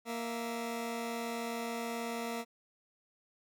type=tone pair together; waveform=15% pulse; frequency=233.1 / 660.6 Hz; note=A#3 / E5; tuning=0 / +4 cents; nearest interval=octave + tritone; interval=1804 cents; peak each=-30 / -38 dBFS; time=0.05-2.45 s; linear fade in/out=50 ms; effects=none